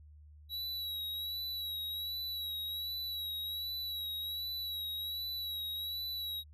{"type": "tone with vibrato", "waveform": "square", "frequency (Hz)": 3890, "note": "B7", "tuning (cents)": -27, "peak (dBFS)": -37, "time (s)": [0.49, 6.44], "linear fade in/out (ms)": 50, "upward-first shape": "sine", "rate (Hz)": 1.3, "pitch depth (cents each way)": 39, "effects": ["added 75 Hz sine -53 dBFS peak until 6.53 s"]}